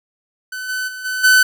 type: tone with level steps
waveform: 45% pulse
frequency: 1511 Hz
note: F#6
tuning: 36 cents sharp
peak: -25 / -20 / -28 / -20 / -8 dBFS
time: 0.52-1.43 s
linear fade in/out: 5 ms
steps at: 0.68 / 0.87 / 1.04 / 1.23 s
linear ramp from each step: 20 ms
effects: none